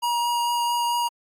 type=tone with vibrato; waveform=square; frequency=952 Hz; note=A#5; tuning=36 cents sharp; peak=-22 dBFS; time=0.02-1.09 s; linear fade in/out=20 ms; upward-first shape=triangle; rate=4.5 Hz; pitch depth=10 cents each way; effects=AAC 64 kbps